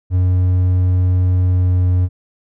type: tone with pitch glide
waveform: triangle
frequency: 91.1 to 90.47 Hz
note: F#2 to F#2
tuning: -26 to -38 cents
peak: -9 dBFS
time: 0.1-2.09 s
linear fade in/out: 50 ms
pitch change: -12 cents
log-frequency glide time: 1.43-1.8 s
effects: none